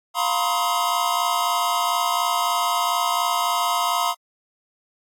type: tone cluster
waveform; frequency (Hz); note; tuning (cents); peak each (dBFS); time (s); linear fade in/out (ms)
square; 701 / 937 / 1000 / 1064 / 1265; F5 / A#5 / B5 / C6 / D#6; +6 / +9 / +21 / +29 / +28; -27; 0.14-4.15; 50
effects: AAC 64 kbps